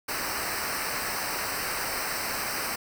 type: noise with comb filter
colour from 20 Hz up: pink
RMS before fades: -31 dBFS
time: 0.08-2.76 s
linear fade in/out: 10 ms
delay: 0.29 ms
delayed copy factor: -0.85
effects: none